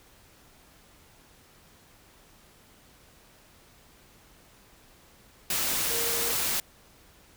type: tone in noise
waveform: sine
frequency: 466.2 Hz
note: A#4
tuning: in tune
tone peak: -36 dBFS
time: 5.9-6.32 s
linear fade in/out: 2 ms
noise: white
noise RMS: -28 dBFS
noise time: 5.5-6.6 s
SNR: -11 dB
effects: pink hiss -57 dBFS RMS until 7.36 s